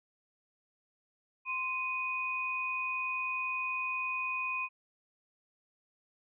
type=tone pair together; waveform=sine; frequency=1040.8 / 2489 Hz; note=C6 / D#7; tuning=-9 / 0 cents; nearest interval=octave + minor third; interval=1509 cents; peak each=-37 / -33 dBFS; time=1.45-4.69 s; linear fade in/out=50 ms; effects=none